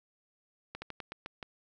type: slowing click train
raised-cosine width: 0.3 ms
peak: -24 dBFS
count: 7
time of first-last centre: 0.75-1.428 s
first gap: 70 ms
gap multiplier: 1.19
effects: none